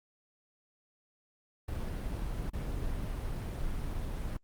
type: noise with dropouts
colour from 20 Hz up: brown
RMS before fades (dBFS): -35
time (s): 1.68-4.37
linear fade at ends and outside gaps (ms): 5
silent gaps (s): 2.499-2.533
effects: Opus 32 kbps